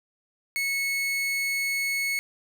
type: tone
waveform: 40% pulse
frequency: 2200 Hz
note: C#7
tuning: 14 cents flat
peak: -24 dBFS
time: 0.56-2.19 s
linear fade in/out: 0 ms
effects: none